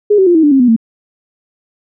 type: tone with pitch steps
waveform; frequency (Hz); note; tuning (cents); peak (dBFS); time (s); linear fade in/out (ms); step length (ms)
sine; 415.3 / 380.8 / 349.2 / 320.2 / 293.7 / 269.3 / 246.9 / 226.4; G#4 / F#4 / F4 / D#4 / D4 / C#4 / B3 / A3; 0 / +50 / 0 / +50 / 0 / -50 / 0 / +50; -5; 0.1-0.764; 10; 83
effects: none